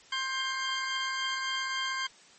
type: tone pair together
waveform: 20% pulse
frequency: 1058 / 1585.2 Hz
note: C6 / G6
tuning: +19 / +19 cents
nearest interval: perfect fifth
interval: 700 cents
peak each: -28 dBFS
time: 0.12-2.07 s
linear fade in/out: 5 ms
effects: white hiss -56 dBFS RMS until 2.38 s + MP3 32 kbps